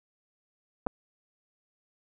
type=clicks; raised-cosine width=1 ms; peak=-18 / -15 dBFS; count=2; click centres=0.865 / 0.869 s; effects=none